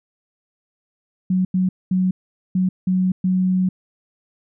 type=tone bursts at uneven times; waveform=sine; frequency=185.1 Hz; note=F#3; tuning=1 cent sharp; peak=-15 dBFS; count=6; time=1.3-1.45 / 1.54-1.69 / 1.91-2.11 / 2.55-2.69 / 2.87-3.12 / 3.24-3.69 s; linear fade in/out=5 ms; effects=none